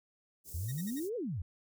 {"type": "band-stop noise", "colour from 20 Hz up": "white", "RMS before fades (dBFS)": -48, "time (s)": [0.44, 1.1], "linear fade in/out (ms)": 50, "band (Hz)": [460, 6000], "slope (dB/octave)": 24}
{"type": "exponential two-way sweep", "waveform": "sine", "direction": "up then down", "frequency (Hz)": [75.5, 510, 75.5], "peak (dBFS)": -34, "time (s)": [0.54, 1.42], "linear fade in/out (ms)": 5, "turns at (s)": 1.16}
{"type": "tone bursts", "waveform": "5% pulse", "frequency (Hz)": 1879, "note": "A#6", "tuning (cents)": 13, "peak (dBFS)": -34, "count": 4, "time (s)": [0.68, 1.002], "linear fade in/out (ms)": 10, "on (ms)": 40, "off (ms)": 54}
{"effects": []}